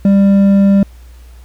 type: tone with hard clipping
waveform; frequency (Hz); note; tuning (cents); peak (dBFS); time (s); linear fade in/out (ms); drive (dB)
sine; 197.8; G3; +16; -7; 0.05-0.83; 2; 5
effects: added 60 Hz sine -34 dBFS peak until 1.44 s + pink hiss -49 dBFS RMS until 1.44 s